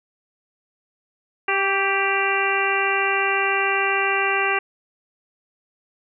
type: harmonic tone with a mistuned harmonic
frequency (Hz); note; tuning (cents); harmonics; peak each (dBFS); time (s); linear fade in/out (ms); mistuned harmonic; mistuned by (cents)
393.3; G4; +6; 1 / 2 / 3 / 4 / 5 / 6 / 7; -26 / -26 / -26 / -26 / -26 / -26 / -26; 1.48-4.59; 5; 3; -28
effects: none